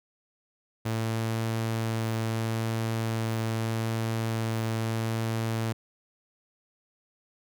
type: tone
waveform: sawtooth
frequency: 112.6 Hz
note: A2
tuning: 40 cents sharp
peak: -23 dBFS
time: 0.85-5.73 s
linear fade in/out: 10 ms
effects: none